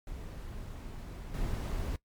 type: noise with level steps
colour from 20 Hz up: brown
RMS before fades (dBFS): -42 / -34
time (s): 0.07-1.96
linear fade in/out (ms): 2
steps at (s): 1.34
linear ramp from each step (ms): 2
effects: noise-tail reverb RT60 0.1 s tail -19 dB re dry + MP3 96 kbps